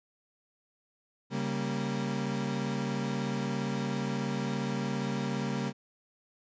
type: chord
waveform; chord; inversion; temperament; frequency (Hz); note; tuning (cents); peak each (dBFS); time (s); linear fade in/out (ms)
35% pulse; G diminished; second; equal with one note detuned; 138.19 / 196 / 233.1; Db3 / G3 / Bb3; -5 / 0 / 0; -33; 1.3-5.73; 50
effects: resampled to 16000 Hz